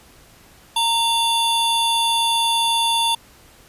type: tone pair together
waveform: square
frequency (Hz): 923 / 3485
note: A#5 / A7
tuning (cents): -17 / -17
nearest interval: octave + major seventh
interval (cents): 2300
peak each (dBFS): -20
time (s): 0.76-3.15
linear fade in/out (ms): 5
effects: pink hiss -49 dBFS RMS until 3.68 s + resampled to 32000 Hz